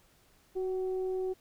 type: tone with frequency modulation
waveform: sine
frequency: 372.8 Hz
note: F#4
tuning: 13 cents sharp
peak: -30 dBFS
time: 0.55-1.34 s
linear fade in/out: 20 ms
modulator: 384 Hz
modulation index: 0.31
effects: pink hiss -65 dBFS RMS until 1.4 s

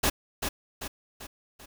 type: noise with echo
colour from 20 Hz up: pink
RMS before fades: -24 dBFS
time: 0.03-0.1 s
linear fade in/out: 10 ms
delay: 390 ms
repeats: 4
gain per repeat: -6 dB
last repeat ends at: 1.66 s
effects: none

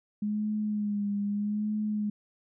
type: tone with vibrato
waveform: sine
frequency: 207.7 Hz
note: G#3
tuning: in tune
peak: -27 dBFS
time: 0.22-2.1 s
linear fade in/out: 5 ms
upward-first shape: sine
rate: 0.8 Hz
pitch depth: 42 cents each way
effects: none

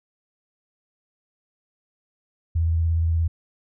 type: tone with vibrato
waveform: sine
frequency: 82.41 Hz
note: E2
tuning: in tune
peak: -18 dBFS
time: 2.55-3.28 s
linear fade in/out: 10 ms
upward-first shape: sine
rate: 17 Hz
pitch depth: 29 cents each way
effects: none

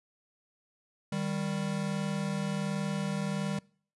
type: tone pair together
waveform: square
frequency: 155.56 / 196.9 Hz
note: D#3 / G3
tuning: 0 / +8 cents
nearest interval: major third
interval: 408 cents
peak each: -35 / -33 dBFS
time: 1.12-3.59 s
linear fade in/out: 5 ms
effects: noise-tail reverb RT60 0.5 s tail -24 dB re dry + resampled to 24000 Hz

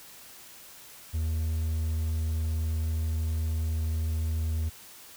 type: tone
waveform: triangle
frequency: 79.8 Hz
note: D#2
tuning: 44 cents sharp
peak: -24 dBFS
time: 1.13-4.7 s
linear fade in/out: 20 ms
effects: white hiss -49 dBFS RMS until 5.16 s

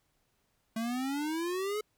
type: exponential sweep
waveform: square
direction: up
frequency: 220.9 to 432.7 Hz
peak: -32 dBFS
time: 0.76-1.81 s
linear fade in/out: 5 ms
effects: pink hiss -75 dBFS RMS until 1.97 s

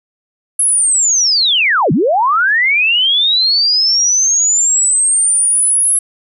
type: linear two-way sweep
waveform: sine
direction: down then up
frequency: 10900 to 129.5 to 10900 Hz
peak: -9 dBFS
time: 0.59-5.99 s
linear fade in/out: 5 ms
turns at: 1.92 s
effects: none

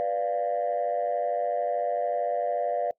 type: chord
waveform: sine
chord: B diminished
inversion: none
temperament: equal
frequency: 493.9 / 587.3 / 698.5 Hz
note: B4 / D5 / F5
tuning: 0 / 0 / 0 cents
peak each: -30 / -27 / -27 dBFS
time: 0-2.91 s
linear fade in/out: 0 ms
effects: noise-tail reverb RT60 0.1 s tail -22 dB re dry + tanh soft clip ceiling -19 dBFS

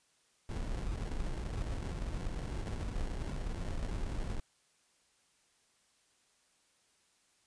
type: noise with sample-and-hold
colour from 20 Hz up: brown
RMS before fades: -37 dBFS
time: 0.49-4.4 s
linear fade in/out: 5 ms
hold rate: 1225 Hz
effects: white hiss -71 dBFS RMS until 7.46 s + resampled to 22050 Hz

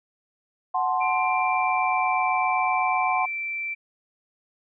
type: chord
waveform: sine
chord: F# diminished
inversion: none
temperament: equal with one note detuned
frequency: 740 / 867.9 / 1046.5 Hz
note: F#5 / A5 / C6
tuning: 0 / -24 / 0 cents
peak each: -24 / -29 / -25 dBFS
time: 0.74-3.26 s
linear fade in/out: 10 ms
type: tone with pitch glide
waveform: sine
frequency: 2367 to 2340 Hz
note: D7 to D7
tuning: +13 to -7 cents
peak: -27 dBFS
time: 1-3.75 s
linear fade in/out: 20 ms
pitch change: -20 cents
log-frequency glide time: 1.12-2.29 s
effects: none

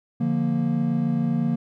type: chord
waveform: triangle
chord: Bb major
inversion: first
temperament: equal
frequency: 146.83 / 174.61 / 233.1 Hz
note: D3 / F3 / Bb3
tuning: 0 / 0 / 0 cents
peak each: -24 / -24 / -21 dBFS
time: 0.2-1.56 s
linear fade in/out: 10 ms
effects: none

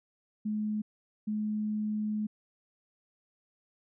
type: tone bursts at uneven times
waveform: sine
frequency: 212.7 Hz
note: G#3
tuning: 42 cents sharp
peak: -29 dBFS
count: 2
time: 0.45-0.82 / 1.27-2.27 s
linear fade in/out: 10 ms
effects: none

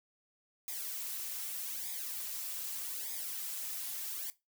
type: noise with flanger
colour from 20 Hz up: blue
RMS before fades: -40 dBFS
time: 0.68-4.3 s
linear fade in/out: 0 ms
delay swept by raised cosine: 0.69 to 3.69 ms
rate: 0.82 Hz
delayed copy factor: -0.75
effects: noise-tail reverb RT60 0.2 s tail -17 dB re dry

